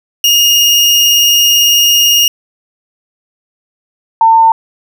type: tone pair in turn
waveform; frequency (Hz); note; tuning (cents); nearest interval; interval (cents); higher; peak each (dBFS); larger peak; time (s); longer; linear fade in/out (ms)
30% pulse / sine; 2847 / 901.7; F7 / A5; +33 / +42; octave + minor sixth; 1991; first; -3; neither; 0.24-2.28 / 4.21-4.52; first; 2
effects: none